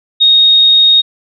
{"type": "tone", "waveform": "sine", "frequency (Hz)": 3729, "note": "A#7", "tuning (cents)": 0, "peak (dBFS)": -4, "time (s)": [0.2, 1.02], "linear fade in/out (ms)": 20, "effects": []}